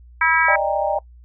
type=harmonic tone; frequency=324.6 Hz; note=E4; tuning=27 cents flat; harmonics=3 / 4 / 5 / 6 / 7; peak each=-20 / -22 / -18 / -23 / -21 dBFS; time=0.21-0.56 s; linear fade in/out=5 ms
type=chord; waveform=sine; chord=Eb major seventh; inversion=third; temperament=equal with one note detuned; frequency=587.3 / 622.3 / 794.9 / 932.3 Hz; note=D5 / Eb5 / G5 / Bb5; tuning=0 / 0 / +24 / 0 cents; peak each=-23 / -23 / -22 / -27 dBFS; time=0.48-0.99 s; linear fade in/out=5 ms
effects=noise-tail reverb RT60 0.1 s tail -23 dB re dry + added 60 Hz sine -42 dBFS peak until 1.24 s